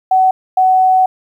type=tone pair in turn; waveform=sine; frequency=752 / 748.8 Hz; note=F#5 / F#5; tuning=+28 / +20 cents; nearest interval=unison; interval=8 cents; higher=first; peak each=-7 dBFS; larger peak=neither; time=0.11-0.31 / 0.57-1.06 s; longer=second; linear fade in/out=5 ms; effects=8-bit